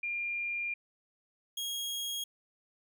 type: tone pair in turn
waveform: sine / sawtooth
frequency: 2400 / 3279 Hz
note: D7 / G#7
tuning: +37 / -23 cents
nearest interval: perfect fourth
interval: 540 cents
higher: second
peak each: -32 / -31 dBFS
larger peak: second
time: 0.03-0.74 / 1.57-2.24 s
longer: first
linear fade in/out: 5 ms
effects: none